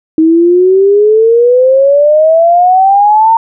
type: exponential sweep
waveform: sine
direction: up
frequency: 314.8 to 919 Hz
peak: -3 dBFS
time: 0.18-3.37 s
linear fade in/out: 2 ms
effects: none

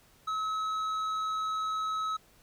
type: tone with tanh clipping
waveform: sine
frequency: 1287 Hz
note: E6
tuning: 42 cents flat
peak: -31 dBFS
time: 0.27-2.17 s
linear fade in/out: 10 ms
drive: 8 dB
effects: pink hiss -62 dBFS RMS until 2.42 s

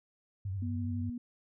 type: tone with vibrato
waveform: sine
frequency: 96.3 Hz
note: G2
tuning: 30 cents flat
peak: -33 dBFS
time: 0.45-1.1 s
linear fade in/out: 5 ms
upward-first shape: sine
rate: 12 Hz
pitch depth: 80 cents each way
type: tone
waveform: sine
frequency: 241.8 Hz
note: B3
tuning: 36 cents flat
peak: -36 dBFS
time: 0.62-1.18 s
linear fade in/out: 5 ms
effects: none

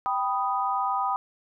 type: chord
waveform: sine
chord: G augmented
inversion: none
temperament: equal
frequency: 784 / 987.8 / 1244.5 Hz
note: G5 / B5 / D#6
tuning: 0 / 0 / 0 cents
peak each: -28 dBFS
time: 0.06-1.16 s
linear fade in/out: 0 ms
effects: none

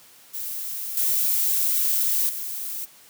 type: noise with level steps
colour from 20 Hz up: violet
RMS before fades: -31 / -22 / -31 dBFS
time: 0.33-2.86 s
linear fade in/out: 20 ms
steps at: 0.97 / 2.29 s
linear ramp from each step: 2 ms
effects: white hiss -51 dBFS RMS until 3.09 s + high-pass 100 Hz 12 dB/octave

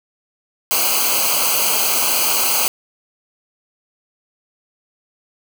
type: noise with comb filter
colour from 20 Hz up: white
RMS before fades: -17 dBFS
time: 0.71-2.68 s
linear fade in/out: 0 ms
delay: 0.55 ms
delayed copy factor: -0.95
effects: none

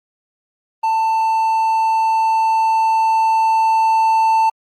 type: tone with level ramp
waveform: triangle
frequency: 890 Hz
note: A5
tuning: 20 cents sharp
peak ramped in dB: -12 to -9 dBFS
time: 0.83-4.5 s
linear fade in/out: 10 ms
effects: Opus 32 kbps

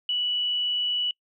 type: tone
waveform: sine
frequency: 2951 Hz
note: F#7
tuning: 5 cents flat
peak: -23 dBFS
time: 0.09-1.11 s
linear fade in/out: 2 ms
effects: noise-tail reverb RT60 0.1 s tail -25 dB re dry

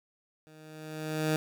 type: tone with level ramp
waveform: 15% pulse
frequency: 155.56 Hz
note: D#3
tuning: in tune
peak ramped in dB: -47 to -18 dBFS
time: 0.47-1.36 s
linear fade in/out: 0 ms
effects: none

